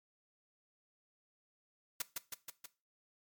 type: noise with echo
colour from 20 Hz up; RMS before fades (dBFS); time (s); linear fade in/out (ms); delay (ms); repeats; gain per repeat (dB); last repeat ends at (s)
white; -35; 2-2.02; 5; 160; 4; -3; 2.66
effects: noise-tail reverb RT60 0.3 s tail -18 dB re dry + MP3 96 kbps